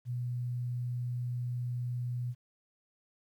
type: tone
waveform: sine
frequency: 122.6 Hz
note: B2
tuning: 12 cents flat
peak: -32 dBFS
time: 0.05-2.35 s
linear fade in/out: 50 ms
effects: 11-bit